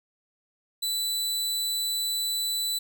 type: tone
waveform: sawtooth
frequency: 3980 Hz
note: B7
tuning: 13 cents sharp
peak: -23 dBFS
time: 0.82-2.79 s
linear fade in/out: 10 ms
effects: none